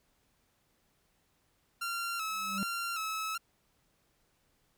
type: tone with vibrato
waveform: sawtooth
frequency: 1337 Hz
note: E6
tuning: 24 cents sharp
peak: -30 dBFS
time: 1.81-3.38 s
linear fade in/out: 10 ms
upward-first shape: square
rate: 1.3 Hz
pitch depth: 54 cents each way
type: tone with exponential growth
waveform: triangle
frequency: 196.2 Hz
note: G3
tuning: 2 cents sharp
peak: -28 dBFS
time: 2.28-2.63 s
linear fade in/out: 0 ms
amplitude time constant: 74 ms
effects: pink hiss -73 dBFS RMS until 4.77 s